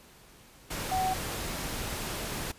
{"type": "tone in noise", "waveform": "sine", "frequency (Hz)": 752, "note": "F#5", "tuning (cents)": 28, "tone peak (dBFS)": -26, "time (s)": [0.91, 1.14], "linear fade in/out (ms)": 10, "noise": "pink", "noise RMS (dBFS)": -35, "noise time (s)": [0.7, 2.52], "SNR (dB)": 6, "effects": ["pink hiss -55 dBFS RMS until 2.58 s", "resampled to 32000 Hz"]}